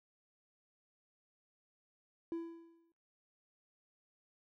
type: tone with exponential decay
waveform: triangle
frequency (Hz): 333.6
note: E4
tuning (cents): +21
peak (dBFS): -32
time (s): 2.32-2.92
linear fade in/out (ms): 1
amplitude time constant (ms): 130
effects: noise-tail reverb RT60 0.3 s tail -21 dB re dry + tanh soft clip ceiling -30 dBFS